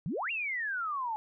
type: exponential two-way sweep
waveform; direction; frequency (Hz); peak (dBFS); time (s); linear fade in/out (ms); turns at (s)
sine; up then down; 138.59 to 2820 to 846; -31; 0.06-1.16; 0; 0.31
effects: none